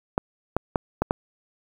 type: clicks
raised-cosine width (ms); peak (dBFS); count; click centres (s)
1; -7; 5; 0.179 / 0.566 / 0.758 / 1.02 / 1.109
effects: 7-bit